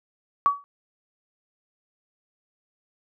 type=tone with exponential decay; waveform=sine; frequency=1136 Hz; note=C#6; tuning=42 cents sharp; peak=-12 dBFS; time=0.46-0.64 s; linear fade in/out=0 ms; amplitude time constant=38 ms; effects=none